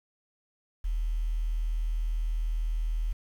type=tone with quantisation; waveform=sine; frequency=40.02 Hz; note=D#1; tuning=50 cents sharp; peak=-26 dBFS; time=0.84-3.13 s; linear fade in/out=10 ms; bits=9; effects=none